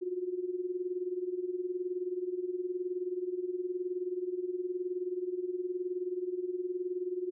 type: tone with tremolo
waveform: sine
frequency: 362 Hz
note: F#4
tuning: 38 cents flat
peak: -29 dBFS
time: 0.01-7.31 s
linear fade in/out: 20 ms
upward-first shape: sine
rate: 19 Hz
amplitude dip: 75%
effects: none